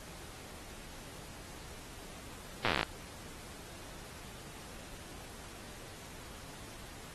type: slowing click train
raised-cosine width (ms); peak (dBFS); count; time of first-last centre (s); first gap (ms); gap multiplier
0.3; -14; 15; 2.65-2.83; 8; 1.07
effects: pink hiss -50 dBFS RMS until 7.14 s + AAC 32 kbps